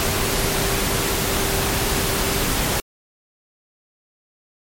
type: tone in noise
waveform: sine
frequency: 392 Hz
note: G4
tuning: in tune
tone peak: -29 dBFS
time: 0.02-2.43 s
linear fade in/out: 0 ms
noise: pink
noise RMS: -21 dBFS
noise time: 0-2.8 s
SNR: -11 dB
effects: MP3 64 kbps